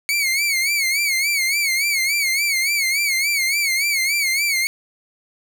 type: tone with vibrato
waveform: sawtooth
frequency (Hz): 2217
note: C#7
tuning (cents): 0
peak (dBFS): -14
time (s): 0.09-4.67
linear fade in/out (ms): 0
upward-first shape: sine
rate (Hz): 3.5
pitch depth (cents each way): 110
effects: none